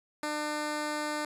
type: tone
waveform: 10% pulse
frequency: 300 Hz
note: D4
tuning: 37 cents sharp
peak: -23 dBFS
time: 0.23-1.25 s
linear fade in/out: 2 ms
effects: resampled to 32000 Hz